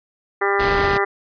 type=harmonic tone; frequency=199.2 Hz; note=G3; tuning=28 cents sharp; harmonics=2 / 3 / 4 / 5 / 6 / 7 / 8 / 9 / 10; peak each=-20 / -33 / -24 / -29 / -24 / -27 / -32 / -26 / -26 dBFS; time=0.41-1.05 s; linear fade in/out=10 ms
type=noise; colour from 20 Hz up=pink; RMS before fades=-24 dBFS; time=0.59-0.98 s; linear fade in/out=10 ms
effects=resampled to 11025 Hz